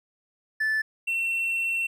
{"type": "tone pair in turn", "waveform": "triangle", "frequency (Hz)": [1750, 2708], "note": ["A6", "E7"], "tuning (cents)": [-10, 46], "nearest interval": "minor sixth", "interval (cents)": 756, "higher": "second", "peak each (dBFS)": [-20, -22], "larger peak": "first", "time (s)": [[0.6, 0.82], [1.07, 1.87]], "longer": "second", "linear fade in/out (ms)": 10, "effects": ["tanh soft clip ceiling -16 dBFS"]}